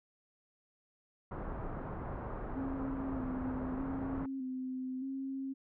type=low-pass noise; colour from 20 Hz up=pink; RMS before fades=-41 dBFS; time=1.31-4.26 s; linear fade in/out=5 ms; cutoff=1300 Hz; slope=24 dB/octave
type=tone with vibrato; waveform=sine; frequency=263.2 Hz; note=C4; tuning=10 cents sharp; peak=-36 dBFS; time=2.55-5.54 s; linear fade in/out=20 ms; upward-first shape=square; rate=0.81 Hz; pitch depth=35 cents each way
effects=none

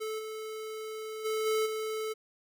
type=tone with level steps; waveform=square; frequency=435.8 Hz; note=A4; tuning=17 cents flat; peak=-34 / -38 / -30 / -27 / -33 dBFS; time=0-2.14 s; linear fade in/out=20 ms; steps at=0.18 / 1.24 / 1.45 / 1.65 s; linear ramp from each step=20 ms; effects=none

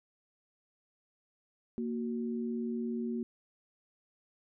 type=tone pair together; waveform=sine; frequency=233.1 / 370 Hz; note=A#3 / F#4; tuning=0 / 0 cents; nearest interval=minor sixth; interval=800 cents; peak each=-33 / -39 dBFS; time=1.78-3.23 s; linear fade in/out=0 ms; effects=none

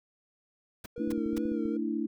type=noise bursts; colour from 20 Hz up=pink; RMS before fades=-41 dBFS; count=3; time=0.84-1.383 s; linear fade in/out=5 ms; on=21 ms; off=240 ms
type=tone with vibrato; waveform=triangle; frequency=471 Hz; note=A#4; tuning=18 cents sharp; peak=-36 dBFS; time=0.96-1.77 s; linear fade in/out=5 ms; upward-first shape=sine; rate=2.5 Hz; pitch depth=64 cents each way
type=clicks; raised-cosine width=3 ms; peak=-31 dBFS; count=10; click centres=0.98 / 1.077 / 1.128 / 1.178 / 1.261 / 1.331 / 1.38 / 1.455 / 1.518 / 1.656 s
type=chord; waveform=sine; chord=A suspended fourth; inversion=none; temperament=equal with one note detuned; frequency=224.2 / 293.7 / 329.6 Hz; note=A3 / D4 / E4; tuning=+33 / 0 / 0 cents; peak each=-33 dBFS; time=0.99-2.07 s; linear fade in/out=10 ms
effects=none

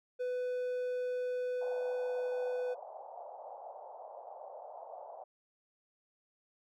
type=tone; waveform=triangle; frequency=498.7 Hz; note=B4; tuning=17 cents sharp; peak=-31 dBFS; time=0.19-2.75 s; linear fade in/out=20 ms
type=band-pass noise; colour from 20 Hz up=white; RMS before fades=-48 dBFS; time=1.61-5.24 s; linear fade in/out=5 ms; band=550 to 830 Hz; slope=48 dB/octave
effects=none

